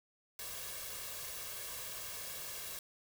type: noise with comb filter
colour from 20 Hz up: white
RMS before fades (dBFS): -44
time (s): 0.39-2.79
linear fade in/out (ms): 2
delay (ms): 1.8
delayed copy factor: +0.65
effects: none